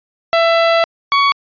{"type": "tone pair in turn", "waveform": "sawtooth", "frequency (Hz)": [667, 1121.8], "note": ["E5", "C#6"], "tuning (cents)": [20, 20], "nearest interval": "major sixth", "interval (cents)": 900, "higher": "second", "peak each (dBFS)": -6, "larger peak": "neither", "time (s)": [[0.33, 0.84], [1.12, 1.32]], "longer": "first", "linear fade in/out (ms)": 0, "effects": ["resampled to 11025 Hz"]}